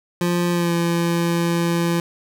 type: tone with pitch glide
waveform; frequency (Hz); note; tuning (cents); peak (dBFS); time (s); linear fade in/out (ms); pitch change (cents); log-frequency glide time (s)
25% pulse; 174.61 to 170.13; F3 to F3; 0 to -45; -14; 0.21-2; 2; -45; 0.51-0.73
effects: none